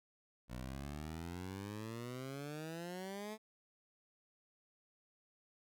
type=exponential sweep; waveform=15% pulse; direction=up; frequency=59.7 to 220 Hz; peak=-37 dBFS; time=0.48-3.38 s; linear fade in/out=50 ms; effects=none